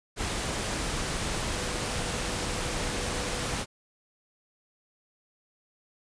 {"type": "tone in noise", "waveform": "sine", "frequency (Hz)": 492.7, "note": "B4", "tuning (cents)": -4, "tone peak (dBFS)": -41, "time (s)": [1.53, 3.59], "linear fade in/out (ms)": 50, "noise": "pink", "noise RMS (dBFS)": -31, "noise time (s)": [0.16, 3.66], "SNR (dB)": -13, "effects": ["resampled to 22050 Hz"]}